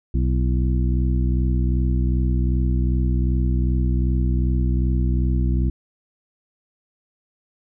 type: harmonic tone with a mistuned harmonic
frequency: 62.6 Hz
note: B1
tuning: 24 cents sharp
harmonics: 1 / 2 / 3 / 4 / 5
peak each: -18 / -24 / -28 / -30 / -32 dBFS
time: 0.14-5.7 s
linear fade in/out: 5 ms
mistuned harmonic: 5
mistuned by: +100 cents
effects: none